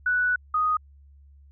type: tone pair in turn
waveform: sine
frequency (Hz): 1480 / 1244.5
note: F#6 / D#6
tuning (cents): 0 / 0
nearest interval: minor third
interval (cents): 300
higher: first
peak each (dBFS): -20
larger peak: neither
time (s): 0.06-0.36 / 0.54-0.77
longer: first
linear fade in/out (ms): 5
effects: added 70 Hz sine -49 dBFS peak until 1.51 s